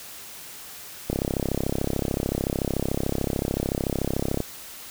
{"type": "click train", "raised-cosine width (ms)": 2, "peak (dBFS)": -11, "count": 112, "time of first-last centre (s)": [1.1, 4.404], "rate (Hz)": 33.6, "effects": ["white hiss -41 dBFS RMS until 4.9 s"]}